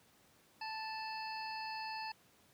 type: harmonic tone with a mistuned harmonic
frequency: 879 Hz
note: A5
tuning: 2 cents flat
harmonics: 1 / 2 / 3 / 5 / 6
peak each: -42 / -50 / -48 / -49 / -52 dBFS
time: 0.61-2.12 s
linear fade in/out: 5 ms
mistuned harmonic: 6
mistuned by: -96 cents
effects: pink hiss -67 dBFS RMS until 2.53 s + high-pass 100 Hz 12 dB/octave